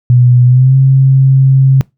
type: tone with pitch glide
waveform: sine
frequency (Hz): 123.47 to 133.87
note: B2 to C3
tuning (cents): 0 to +40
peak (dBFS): -3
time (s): 0.1-1.81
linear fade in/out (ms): 0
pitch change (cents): +140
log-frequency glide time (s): 0.45-0.76
effects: noise-tail reverb RT60 0.2 s tail -23 dB re dry

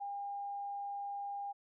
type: tone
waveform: sine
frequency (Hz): 805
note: G5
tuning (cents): +46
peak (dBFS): -38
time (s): 0-1.53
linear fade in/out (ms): 20
effects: none

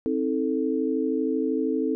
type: chord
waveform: sine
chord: A diminished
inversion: first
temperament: just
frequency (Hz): 264 / 316.8 / 440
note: C4 / Eb4 / A4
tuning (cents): +16 / +31 / 0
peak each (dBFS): -26 / -27 / -27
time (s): 0.06-1.95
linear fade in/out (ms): 0
effects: none

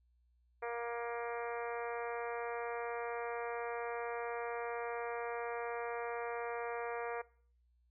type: harmonic tone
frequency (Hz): 235.7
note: A#3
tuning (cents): +19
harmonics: 2 / 3 / 4 / 5 / 6 / 7 / 8 / 9 / 10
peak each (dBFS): -40 / -44 / -46 / -48 / -50 / -51 / -52 / -53 / -54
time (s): 0.62-7.22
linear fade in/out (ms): 10
effects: noise-tail reverb RT60 0.5 s tail -21 dB re dry + added 60 Hz sine -69 dBFS peak until 7.9 s

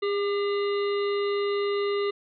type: harmonic tone with a mistuned harmonic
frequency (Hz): 405.2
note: G#4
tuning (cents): -43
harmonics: 1 / 3 / 5 / 7 / 9 / 10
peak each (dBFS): -24 / -34 / -38 / -41 / -43 / -44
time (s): 0.02-2.11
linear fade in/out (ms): 10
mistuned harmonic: 3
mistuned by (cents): -25
effects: none

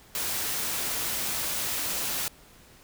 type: noise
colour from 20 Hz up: white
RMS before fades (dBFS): -30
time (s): 0.15-2.28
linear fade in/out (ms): 0
effects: pink hiss -54 dBFS RMS until 2.83 s

